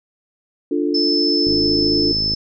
sine chord, D minor, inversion none, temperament equal, 293.7 / 349.2 / 440 Hz, D4 / F4 / A4, 0 / 0 / 0 cents, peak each -19 / -21 / -24 dBFS, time 0.71-2.12 s, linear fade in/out 5 ms
sine tone, 5260 Hz, E8, 5 cents flat, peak -17 dBFS, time 0.94-2.35 s, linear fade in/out 10 ms
click train, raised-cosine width 3 ms, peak -15 dBFS, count 47, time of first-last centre 1.47-2.336 s, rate 53.1 Hz
effects none

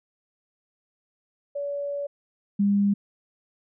sine tone pair in turn, 570 / 201.5 Hz, C#5 / G3, +48 / +48 cents, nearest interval octave + tritone, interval 1800 cents, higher first, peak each -27 / -18 dBFS, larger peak second, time 1.55-2.07 / 2.59-2.94 s, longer first, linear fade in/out 10 ms, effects none

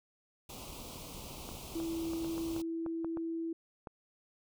pink band-stop noise, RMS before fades -46 dBFS, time 0.49-2.62 s, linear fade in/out 5 ms, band 1200 to 2400 Hz, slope 48 dB/octave
clicks, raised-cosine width 1 ms, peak -29 dBFS, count 10, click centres 1.49 / 1.801 / 2.134 / 2.246 / 2.38 / 2.564 / 2.863 / 3.046 / 3.172 / 3.872 s
sine tone, 329.6 Hz, E4, in tune, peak -34 dBFS, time 1.75-3.53 s, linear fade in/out 5 ms
effects none

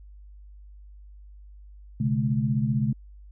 sine tone cluster, 125.5 / 141.1 / 213.4 Hz, B2 / C#3 / G#3, +28 / +31 / +47 cents, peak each -26 dBFS, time 2-2.93 s, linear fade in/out 5 ms, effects added 50 Hz sine -44 dBFS peak until 3.31 s

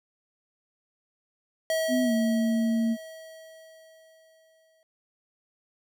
square tone with exponential decay, 643 Hz, E5, 43 cents flat, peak -24 dBFS, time 1.7-4.83 s, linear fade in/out 1 ms, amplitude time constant 680 ms
sine tone with pitch glide, 251.8 to 228.2 Hz, B3 to A#3, +34 to -37 cents, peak -22 dBFS, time 1.88-2.97 s, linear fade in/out 50 ms, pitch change -171 cents, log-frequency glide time 2.03-2.13 s
effects none

